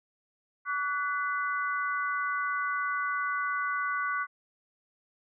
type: tone cluster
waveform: sine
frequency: 1142 / 1479 / 2008 Hz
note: D6 / F#6 / B6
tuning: -49 / -1 / +28 cents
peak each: -31 / -31 / -38 dBFS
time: 0.65-4.27 s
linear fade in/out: 50 ms
effects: none